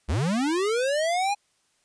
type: linear sweep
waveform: square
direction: up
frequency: 58 to 830.6 Hz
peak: -23 dBFS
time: 0.08-1.35 s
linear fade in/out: 20 ms
effects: white hiss -68 dBFS RMS until 1.84 s + resampled to 22050 Hz